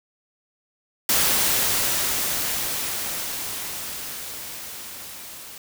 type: noise with level ramp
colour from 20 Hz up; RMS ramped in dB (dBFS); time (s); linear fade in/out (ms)
white; -19 to -40; 1.09-5.58; 2
effects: none